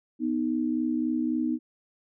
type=tone pair together; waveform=sine; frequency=247.4 / 311.1 Hz; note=B3 / D#4; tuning=+3 / 0 cents; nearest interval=major third; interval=397 cents; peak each=-27 dBFS; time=0.19-1.59 s; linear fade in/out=50 ms; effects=none